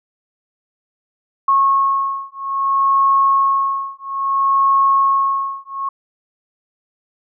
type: beating tone pair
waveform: sine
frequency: 1093 / 1093.6 Hz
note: C#6 / C#6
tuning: -25 / -24 cents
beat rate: 0.6 Hz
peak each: -16 dBFS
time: 1.48-5.89 s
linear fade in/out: 5 ms
effects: none